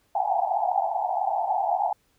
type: band-pass noise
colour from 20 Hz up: pink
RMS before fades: -25 dBFS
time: 0.15-1.93 s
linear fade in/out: 5 ms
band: 690 to 870 Hz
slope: 96 dB/octave
effects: pink hiss -67 dBFS RMS until 2.18 s